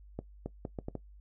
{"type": "accelerating click train", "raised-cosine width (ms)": 2, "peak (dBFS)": -23, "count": 6, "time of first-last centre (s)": [0.19, 0.953], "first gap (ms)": 270, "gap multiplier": 0.71, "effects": ["noise-tail reverb RT60 0.1 s tail -18 dB re dry", "added 50 Hz sine -51 dBFS peak until 1.2 s"]}